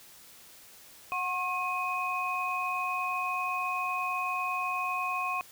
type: tone cluster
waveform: sine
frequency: 733 / 1081 / 2511 Hz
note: F#5 / C#6 / D#7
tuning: -16 / -44 / +15 cents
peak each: -36 / -31 / -34 dBFS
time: 1.12-5.41 s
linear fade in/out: 0 ms
effects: white hiss -53 dBFS RMS until 5.51 s